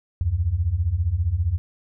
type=beating tone pair; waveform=sine; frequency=75.7 / 90.7 Hz; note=D#2 / F#2; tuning=-47 / -34 cents; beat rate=15 Hz; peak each=-24 / -21 dBFS; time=0.21-1.58 s; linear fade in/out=0 ms; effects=none